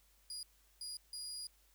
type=tone bursts at uneven times; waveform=30% pulse; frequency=4883 Hz; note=D#8; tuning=33 cents flat; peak=-40 dBFS; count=3; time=0.3-0.43 / 0.81-0.97 / 1.13-1.47 s; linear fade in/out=2 ms; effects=added 50 Hz sine -70 dBFS peak until 1.74 s + white hiss -71 dBFS RMS until 1.74 s